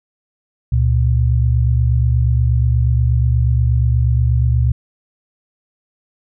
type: tone pair together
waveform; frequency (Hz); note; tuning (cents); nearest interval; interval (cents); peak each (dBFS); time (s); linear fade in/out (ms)
sine; 70.3 / 118.65; C#2 / A#2; +25 / +31; major sixth; 906; -14; 0.72-4.72; 5
effects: none